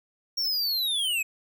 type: linear sweep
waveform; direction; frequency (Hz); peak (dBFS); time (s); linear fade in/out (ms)
square; down; 5588 to 2489; -25; 0.37-1.23; 10
effects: none